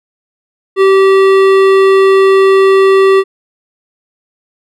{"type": "tone with hard clipping", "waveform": "sine", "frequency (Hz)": 386.7, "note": "G4", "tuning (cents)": -24, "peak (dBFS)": -6, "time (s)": [0.76, 3.24], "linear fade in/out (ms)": 50, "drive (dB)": 14, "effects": []}